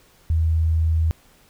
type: tone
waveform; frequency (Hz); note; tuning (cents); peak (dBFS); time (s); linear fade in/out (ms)
sine; 80.7; E2; -36; -16; 0.3-1.11; 0
effects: pink hiss -55 dBFS RMS until 1.49 s